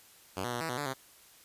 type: tone with pitch steps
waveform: 5% pulse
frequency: 94.4 / 122.1 / 120.7 / 162.5 / 123.7 / 145.5 / 132.2 Hz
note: F#2 / B2 / B2 / E3 / B2 / D3 / C3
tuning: +35 / -19 / -39 / -24 / +3 / -16 / +18 cents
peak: -22 dBFS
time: 0.36-0.941 s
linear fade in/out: 20 ms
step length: 83 ms
effects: white hiss -58 dBFS RMS until 1.44 s + resampled to 32000 Hz